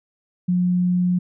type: tone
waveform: sine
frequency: 179.3 Hz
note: F3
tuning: 46 cents sharp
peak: -16 dBFS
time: 0.48-1.19 s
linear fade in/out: 10 ms
effects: none